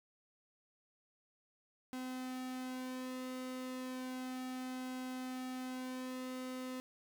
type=tone with flanger; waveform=sawtooth; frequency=256 Hz; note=C4; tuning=38 cents flat; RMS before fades=-43 dBFS; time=1.93-6.8 s; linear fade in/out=0 ms; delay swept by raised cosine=1.7 to 2.7 ms; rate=0.33 Hz; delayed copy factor=-0.55; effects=none